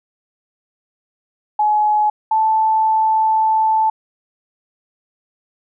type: tone pair in turn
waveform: sine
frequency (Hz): 846 / 877.4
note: G#5 / A5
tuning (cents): +32 / -5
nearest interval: minor second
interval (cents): 63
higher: second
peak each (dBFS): -12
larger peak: neither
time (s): 1.59-2.1 / 2.31-3.9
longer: second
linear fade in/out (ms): 5
effects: none